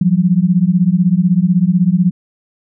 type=beating tone pair; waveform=sine; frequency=171.5 / 187.5 Hz; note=F3 / F#3; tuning=-31 / +23 cents; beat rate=16 Hz; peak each=-12 dBFS; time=0.01-2.11 s; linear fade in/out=5 ms; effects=none